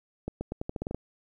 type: accelerating click train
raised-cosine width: 2 ms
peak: -19 dBFS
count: 10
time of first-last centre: 0.28-0.946 s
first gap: 130 ms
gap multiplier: 0.85
effects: 10-bit